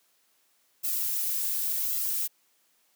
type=noise with flanger; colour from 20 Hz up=violet; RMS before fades=-29 dBFS; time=0.83-2.28 s; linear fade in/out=20 ms; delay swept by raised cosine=1.5 to 4.4 ms; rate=0.89 Hz; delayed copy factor=+0.9; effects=white hiss -68 dBFS RMS until 2.95 s + high-pass 200 Hz 12 dB/octave